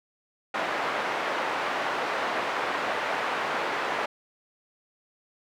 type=band-pass noise; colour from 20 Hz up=pink; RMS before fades=-29 dBFS; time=0.54-4.06 s; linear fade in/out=5 ms; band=590 to 1900 Hz; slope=12 dB/octave; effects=none